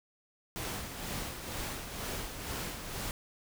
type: noise with tremolo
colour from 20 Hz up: pink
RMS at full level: -37 dBFS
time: 0.56-3.11 s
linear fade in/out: 0 ms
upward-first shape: sine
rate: 2.1 Hz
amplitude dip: 50%
effects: none